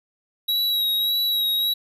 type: tone with vibrato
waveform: square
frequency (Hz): 3861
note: B7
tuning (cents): -40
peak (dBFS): -20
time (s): 0.48-1.74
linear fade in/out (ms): 10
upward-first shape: sine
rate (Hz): 1.7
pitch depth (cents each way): 30
effects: none